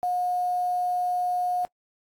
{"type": "tone with quantisation", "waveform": "sine", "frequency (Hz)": 720, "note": "F#5", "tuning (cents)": -47, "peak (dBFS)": -23, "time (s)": [0.03, 1.65], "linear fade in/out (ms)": 0, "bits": 8, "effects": ["noise-tail reverb RT60 0.1 s tail -26 dB re dry", "AAC 64 kbps"]}